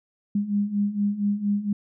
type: beating tone pair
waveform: sine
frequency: 201.3 / 205.6 Hz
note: G3 / G#3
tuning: +46 / -17 cents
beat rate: 4.3 Hz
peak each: -27 / -23 dBFS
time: 0.35-1.73 s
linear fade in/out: 5 ms
effects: none